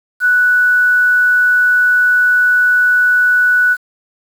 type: tone with quantisation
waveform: sine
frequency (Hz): 1480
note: F#6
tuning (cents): 0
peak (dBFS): -8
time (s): 0.2-3.77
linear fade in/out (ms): 50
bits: 6
effects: none

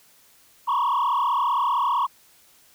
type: tone with frequency modulation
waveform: sine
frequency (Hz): 1035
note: C6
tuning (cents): -19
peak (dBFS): -17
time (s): 0.67-2.07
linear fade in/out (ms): 20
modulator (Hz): 35.4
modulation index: 3
effects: tanh soft clip ceiling -18 dBFS + white hiss -56 dBFS RMS until 2.74 s

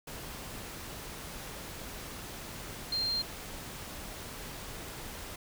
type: tone in noise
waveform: sine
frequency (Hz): 4186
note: C8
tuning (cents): 0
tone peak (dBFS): -29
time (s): 2.92-3.22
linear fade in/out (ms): 5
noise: pink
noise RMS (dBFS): -43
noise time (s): 0.07-5.36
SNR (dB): +11
effects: none

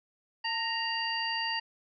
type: harmonic tone with a mistuned harmonic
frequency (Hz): 932.3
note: A#5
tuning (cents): 0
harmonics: 1 / 2 / 3 / 5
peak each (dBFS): -35 / -35 / -35 / -35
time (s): 0.44-1.6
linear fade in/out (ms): 10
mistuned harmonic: 1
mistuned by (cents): -55
effects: none

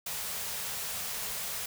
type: band-stop noise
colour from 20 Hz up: white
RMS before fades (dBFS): -36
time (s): 0.06-1.66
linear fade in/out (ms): 5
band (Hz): 230 to 400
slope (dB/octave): 96
effects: none

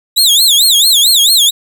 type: tone with vibrato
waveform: sawtooth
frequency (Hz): 3729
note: A#7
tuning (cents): 0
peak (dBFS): -3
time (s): 0.16-1.51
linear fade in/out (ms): 20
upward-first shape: sine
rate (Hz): 4.5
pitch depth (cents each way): 240
effects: none

